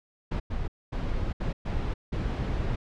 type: noise bursts at uneven times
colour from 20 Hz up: brown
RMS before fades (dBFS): -29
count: 6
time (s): 0.31-0.4 / 0.5-0.68 / 0.92-1.33 / 1.4-1.53 / 1.65-1.94 / 2.12-2.76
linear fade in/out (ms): 10
effects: low-pass 4000 Hz 12 dB/octave